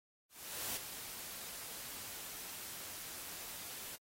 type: noise with ADSR envelope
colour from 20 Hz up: white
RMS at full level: -39 dBFS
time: 0.29-3.97 s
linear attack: 470 ms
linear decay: 19 ms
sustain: -8 dB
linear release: 21 ms
effects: AAC 48 kbps